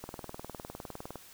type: click train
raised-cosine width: 1 ms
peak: -26 dBFS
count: 23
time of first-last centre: 0.04-1.157 s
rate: 19.7 Hz
effects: white hiss -54 dBFS RMS until 1.33 s